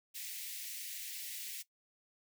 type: high-pass noise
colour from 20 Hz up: white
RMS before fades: -44 dBFS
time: 0.14-1.63 s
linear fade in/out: 20 ms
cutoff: 1900 Hz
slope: 48 dB/octave
effects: noise-tail reverb RT60 0.1 s tail -17 dB re dry